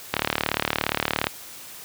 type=click train; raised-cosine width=0.3 ms; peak=-4 dBFS; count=43; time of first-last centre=0.14-1.269 s; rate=37.2 Hz; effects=white hiss -41 dBFS RMS until 1.84 s + high-pass 60 Hz 12 dB/octave